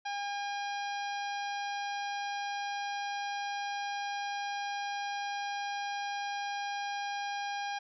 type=harmonic tone with a mistuned harmonic; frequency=809 Hz; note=G#5; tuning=46 cents flat; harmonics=1 / 2 / 3 / 4 / 5 / 6 / 7; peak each=-35 / -41 / -45 / -47 / -49 / -51 / -52 dBFS; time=0.05-7.79 s; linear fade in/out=10 ms; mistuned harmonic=6; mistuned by=+24 cents; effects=none